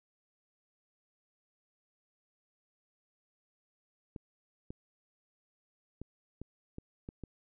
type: clicks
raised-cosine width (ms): 3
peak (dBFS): -29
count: 7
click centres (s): 4.162 / 4.705 / 6.016 / 6.416 / 6.784 / 7.089 / 7.237
effects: none